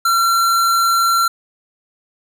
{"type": "tone", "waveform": "square", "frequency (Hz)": 1363, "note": "F6", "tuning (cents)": -43, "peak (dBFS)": -13, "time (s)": [0.05, 1.28], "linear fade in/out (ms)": 5, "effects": []}